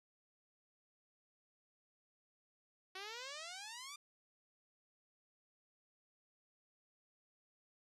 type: exponential sweep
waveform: 5% pulse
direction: up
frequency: 370 to 1209 Hz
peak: -34 dBFS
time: 2.95-3.96 s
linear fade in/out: 5 ms
effects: low-pass 7000 Hz 12 dB/octave